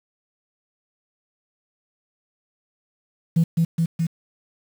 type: tone with echo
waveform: sine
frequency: 165.5 Hz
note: E3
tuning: 7 cents sharp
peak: -12 dBFS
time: 3.36-3.44 s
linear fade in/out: 10 ms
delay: 210 ms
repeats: 3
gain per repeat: -2 dB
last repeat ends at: 4.07 s
effects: tanh soft clip ceiling -11 dBFS + 7-bit